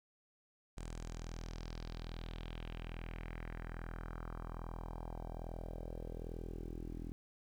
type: tone with low-pass filter sweep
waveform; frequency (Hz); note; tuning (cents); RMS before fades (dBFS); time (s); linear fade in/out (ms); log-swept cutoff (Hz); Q
sawtooth; 41.2; E1; 0; -45; 0.77-7.12; 0; 8300 to 290; 2.9
effects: 11-bit